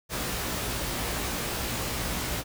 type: noise with comb filter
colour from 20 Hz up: pink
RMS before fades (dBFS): -31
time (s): 0.09-2.44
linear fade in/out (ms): 50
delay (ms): 17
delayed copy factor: +0.7
effects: none